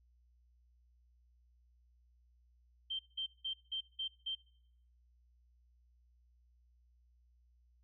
sine tone bursts, 3136 Hz, G7, in tune, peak -36 dBFS, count 6, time 2.9-4.352 s, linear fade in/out 10 ms, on 92 ms, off 180 ms, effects noise-tail reverb RT60 0.8 s tail -25 dB re dry + added 60 Hz sine -66 dBFS peak until 7.83 s

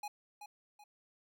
square tone with echo, 830.6 Hz, G#5, in tune, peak -40 dBFS, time 0.03-0.08 s, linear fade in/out 5 ms, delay 380 ms, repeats 2, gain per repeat -8 dB, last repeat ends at 0.84 s, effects none

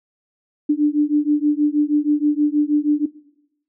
sine beating tone pair, 293.5 / 299.8 Hz, D4 / D4, -1 / +36 cents, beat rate 6.3 Hz, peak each -17 dBFS, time 0.69-3.06 s, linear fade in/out 10 ms, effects noise-tail reverb RT60 0.9 s tail -21 dB re dry

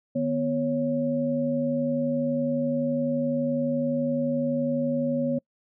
sine tone cluster, 153.4 / 245.2 / 553 Hz, D#3 / B3 / C#5, -24 / -12 / -4 cents, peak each -33 / -25 / -27 dBFS, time 0.15-5.39 s, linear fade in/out 10 ms, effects noise-tail reverb RT60 0.1 s tail -26 dB re dry

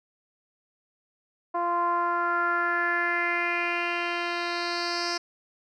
10% pulse tone with low-pass filter sweep, 346.3 Hz, F4, 15 cents flat, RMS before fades -27 dBFS, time 1.54-5.18 s, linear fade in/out 10 ms, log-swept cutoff 900 to 5300 Hz, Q 4.2, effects none

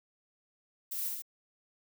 violet noise with echo, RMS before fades -37 dBFS, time 0.91-1.09 s, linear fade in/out 10 ms, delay 66 ms, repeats 2, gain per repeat -2 dB, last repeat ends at 1.222 s, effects none

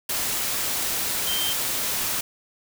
sine tone in noise, 3136 Hz, G7, in tune, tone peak -26 dBFS, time 1.27-1.53 s, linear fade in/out 5 ms, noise white, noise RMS -26 dBFS, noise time 0.09-2.21 s, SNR -3 dB, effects none

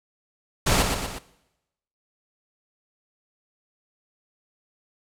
pink noise with echo, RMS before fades -20 dBFS, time 0.66-0.83 s, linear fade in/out 10 ms, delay 120 ms, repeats 3, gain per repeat -5 dB, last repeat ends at 1.19 s, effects noise-tail reverb RT60 0.9 s tail -18 dB re dry + low-pass 11000 Hz 12 dB/octave

